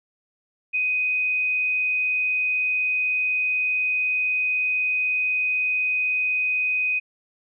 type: tone with frequency modulation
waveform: sine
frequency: 2502 Hz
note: D#7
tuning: 9 cents sharp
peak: -20 dBFS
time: 0.73-7 s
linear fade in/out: 20 ms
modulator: 52.3 Hz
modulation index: 0.28
effects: none